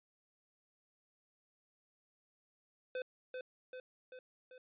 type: tone with echo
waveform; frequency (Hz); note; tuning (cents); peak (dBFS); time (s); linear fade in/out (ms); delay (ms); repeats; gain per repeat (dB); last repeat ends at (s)
square; 509; C5; -48; -38; 2.95-3.02; 2; 390; 4; -4; 4.58
effects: resampled to 8000 Hz